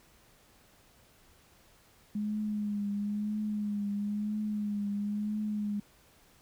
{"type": "tone with vibrato", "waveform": "sine", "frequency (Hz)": 207.7, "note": "G#3", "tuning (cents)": 0, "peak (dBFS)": -30, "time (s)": [2.15, 5.8], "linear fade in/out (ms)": 5, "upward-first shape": "triangle", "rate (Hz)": 1, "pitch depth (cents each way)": 46, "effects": ["pink hiss -62 dBFS RMS until 6.41 s"]}